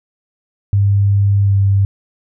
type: tone with pitch glide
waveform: sine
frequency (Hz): 100 to 98.62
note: G2 to G2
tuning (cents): +35 to +11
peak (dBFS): -9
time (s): 0.73-1.85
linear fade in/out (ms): 0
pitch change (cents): -24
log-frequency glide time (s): 1.43-1.55
effects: none